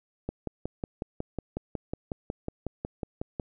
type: click train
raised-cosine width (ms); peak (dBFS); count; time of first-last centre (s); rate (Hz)
2; -18; 18; 0.29-3.398; 5.47
effects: none